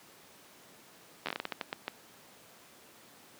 slowing click train, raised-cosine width 0.3 ms, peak -17 dBFS, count 12, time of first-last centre 1.26-1.88 s, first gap 11 ms, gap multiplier 1.3, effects pink hiss -56 dBFS RMS until 3.39 s + high-pass 200 Hz 12 dB/octave

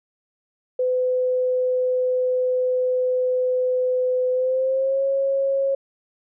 sine tone with pitch glide, 506 to 545.5 Hz, B4 to C#5, +42 to -28 cents, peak -18 dBFS, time 0.79-5.75 s, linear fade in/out 5 ms, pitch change +130 cents, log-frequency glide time 4.32-5.03 s, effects none

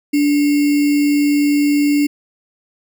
sine tone with sample-and-hold, 290.5 Hz, D4, 19 cents flat, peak -11 dBFS, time 0.13-2.07 s, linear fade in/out 10 ms, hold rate 2450 Hz, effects none

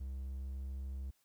triangle tone with pitch glide, 66.2 to 66.74 Hz, C2 to C2, +21 to +35 cents, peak -37 dBFS, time 0-1.11 s, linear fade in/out 10 ms, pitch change +14 cents, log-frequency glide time 0.16-0.63 s, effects white hiss -75 dBFS RMS until 1.24 s

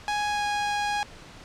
sawtooth tone with pitch glide, 831 to 824.8 Hz, G#5 to G#5, +1 to -12 cents, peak -21 dBFS, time 0.08-1.03 s, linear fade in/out 0 ms, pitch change -13 cents, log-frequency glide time 0.28-0.45 s, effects pink hiss -46 dBFS RMS until 1.44 s + low-pass 6000 Hz 12 dB/octave

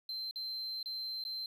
triangle tone with dropouts, 4111 Hz, C8, 31 cents flat, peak -36 dBFS, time 0.09-1.46 s, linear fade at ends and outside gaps 2 ms, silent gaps 0.311-0.358 / 0.829-0.858 / 1.239-1.25 s, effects none

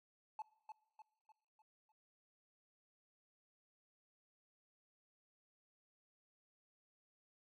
triangle tone with echo, 868 Hz, A5, 24 cents flat, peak -39 dBFS, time 0.39-0.42 s, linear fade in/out 2 ms, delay 300 ms, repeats 5, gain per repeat -7 dB, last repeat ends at 1.92 s, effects noise-tail reverb RT60 1.0 s tail -23 dB re dry + tanh soft clip ceiling -38 dBFS

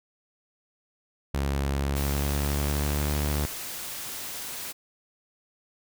sawtooth tone with pitch glide, 69.3 to 73.42 Hz, C#2 to D2, 0 to 0 cents, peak -21 dBFS, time 1.34-3.46 s, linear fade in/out 5 ms, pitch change +100 cents, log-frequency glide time 1.73-3.1 s
white noise, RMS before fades -36 dBFS, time 1.95-4.73 s, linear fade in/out 20 ms
effects none

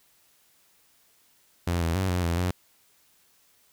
sawtooth tone with pitch steps, 86.8 / 83 / 94.5 / 89.5 / 84.6 / 89.8 Hz, F2 / E2 / F#2 / F2 / E2 / F2, -10 / +12 / +37 / +43 / +45 / +49 cents, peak -20 dBFS, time 1.67-2.51 s, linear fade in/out 5 ms, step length 140 ms, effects white hiss -63 dBFS RMS until 3.72 s

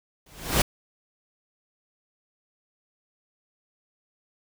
pink noise with exponential growth, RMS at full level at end -17 dBFS, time 0.26-0.62 s, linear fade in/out 5 ms, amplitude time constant 77 ms, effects none

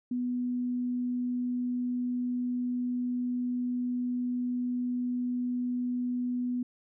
sine tone, 246.9 Hz, B3, in tune, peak -28 dBFS, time 0.11-6.63 s, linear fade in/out 5 ms, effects none

